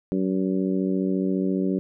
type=harmonic tone; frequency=94.5 Hz; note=F#2; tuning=37 cents sharp; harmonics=2 / 3 / 4 / 5 / 6; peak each=-24 / -26 / -28 / -35 / -37 dBFS; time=0.12-1.79 s; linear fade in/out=0 ms; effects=none